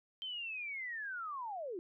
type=linear sweep; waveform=sine; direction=down; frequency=3136 to 329.6 Hz; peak=-39 dBFS; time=0.22-1.79 s; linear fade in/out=0 ms; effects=none